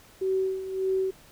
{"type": "tone with tremolo", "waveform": "sine", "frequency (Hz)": 380, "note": "F#4", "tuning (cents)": 46, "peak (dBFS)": -22, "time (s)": [0.21, 1.11], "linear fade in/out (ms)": 10, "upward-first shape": "sine", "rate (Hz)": 1.7, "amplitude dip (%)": 70, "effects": ["pink hiss -54 dBFS RMS until 1.31 s"]}